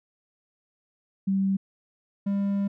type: tone pair in turn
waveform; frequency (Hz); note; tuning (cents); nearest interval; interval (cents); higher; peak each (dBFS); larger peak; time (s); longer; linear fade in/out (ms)
sine / triangle; 193.8 / 199.36; G3 / G3; -20 / +29; unison; 49; second; -21; neither; 1.27-1.57 / 2.26-2.68; second; 10
effects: none